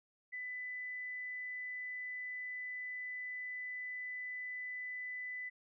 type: tone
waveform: sine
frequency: 1998 Hz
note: B6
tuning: 20 cents sharp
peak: -40 dBFS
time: 0.32-5.5 s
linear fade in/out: 20 ms
effects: none